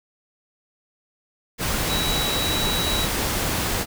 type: tone in noise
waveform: sine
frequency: 3900 Hz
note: B7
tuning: 23 cents flat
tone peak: -25 dBFS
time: 1.87-3.08 s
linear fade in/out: 50 ms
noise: pink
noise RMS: -24 dBFS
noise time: 1.58-3.86 s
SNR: -4 dB
effects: none